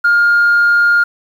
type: tone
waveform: sine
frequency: 1413 Hz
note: F6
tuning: 20 cents sharp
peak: -6 dBFS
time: 0.04-1.04 s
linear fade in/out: 10 ms
effects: tanh soft clip ceiling -5 dBFS + 7-bit